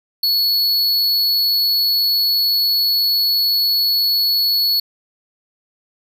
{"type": "tone with amplitude modulation", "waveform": "square", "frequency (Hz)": 4394, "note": "C#8", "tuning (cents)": -16, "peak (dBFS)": -13, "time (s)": [0.23, 4.8], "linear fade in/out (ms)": 5, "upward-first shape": "sine", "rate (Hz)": 269, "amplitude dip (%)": 30, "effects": []}